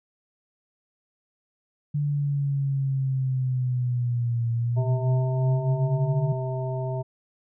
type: linear two-way sweep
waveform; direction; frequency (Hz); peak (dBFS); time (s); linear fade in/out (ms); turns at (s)
sine; down then up; 146.83 to 116 to 146.83; -22; 1.94-6.33; 10; 4.51
type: harmonic tone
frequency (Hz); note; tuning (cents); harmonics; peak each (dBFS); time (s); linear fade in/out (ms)
129.6; C3; -16; 1 / 3 / 5 / 7; -27 / -35 / -33 / -39; 4.76-7.03; 20
effects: none